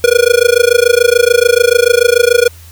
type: tone with amplitude modulation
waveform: square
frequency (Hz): 480.9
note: B4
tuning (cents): -46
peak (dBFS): -3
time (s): 0.04-2.48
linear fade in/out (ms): 0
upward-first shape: sine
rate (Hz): 26.9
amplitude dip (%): 100
effects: added 84 Hz sine -34 dBFS peak until 2.71 s + white hiss -41 dBFS RMS until 2.71 s